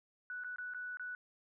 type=tone with dropouts; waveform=sine; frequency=1480 Hz; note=F#6; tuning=in tune; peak=-40 dBFS; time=0.3-1.15 s; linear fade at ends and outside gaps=1 ms; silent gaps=0.437-0.445 / 0.56-0.584 / 0.737-0.746 / 0.971-0.996 s; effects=none